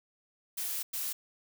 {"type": "noise bursts at uneven times", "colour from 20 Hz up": "blue", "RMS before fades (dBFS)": -35, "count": 2, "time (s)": [[0.57, 0.83], [0.93, 1.13]], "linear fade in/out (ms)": 10, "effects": []}